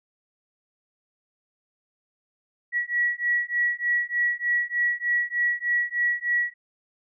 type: beating tone pair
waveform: sine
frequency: 1926 / 1929.3 Hz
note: B6 / B6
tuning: -44 / -41 cents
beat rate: 3.3 Hz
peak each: -25 / -25 dBFS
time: 2.72-6.54 s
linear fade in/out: 50 ms
effects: none